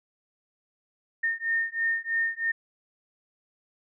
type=beating tone pair; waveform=sine; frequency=1825 / 1828.1 Hz; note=A#6 / A#6; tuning=-37 / -34 cents; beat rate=3.1 Hz; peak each=-28 dBFS; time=1.23-2.52 s; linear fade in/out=10 ms; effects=none